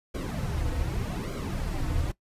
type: noise with flanger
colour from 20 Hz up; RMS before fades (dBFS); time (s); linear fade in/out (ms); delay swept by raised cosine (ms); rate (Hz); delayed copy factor
brown; -30; 0.14-2.12; 10; 1.1 to 5.1; 0.84; -0.75
effects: noise-tail reverb RT60 0.1 s tail -19 dB re dry + resampled to 32000 Hz